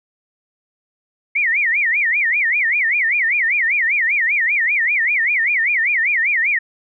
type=tone with vibrato; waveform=sine; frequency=2093 Hz; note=C7; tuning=in tune; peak=-14 dBFS; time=1.35-6.59 s; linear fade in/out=10 ms; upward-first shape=sine; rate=5.1 Hz; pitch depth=270 cents each way; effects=none